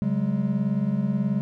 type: chord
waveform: triangle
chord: C# suspended fourth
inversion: none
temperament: equal with one note detuned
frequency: 138.59 / 189.21 / 207.7 Hz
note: C#3 / F#3 / G#3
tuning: 0 / +39 / 0 cents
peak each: -26 / -24 / -23 dBFS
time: 0.02-1.41 s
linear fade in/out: 0 ms
effects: none